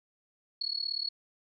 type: tone with amplitude modulation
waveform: sine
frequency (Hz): 4358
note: C#8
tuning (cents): -30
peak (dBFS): -27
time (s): 0.61-1.09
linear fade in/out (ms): 5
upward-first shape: sine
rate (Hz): 36.7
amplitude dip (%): 95
effects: none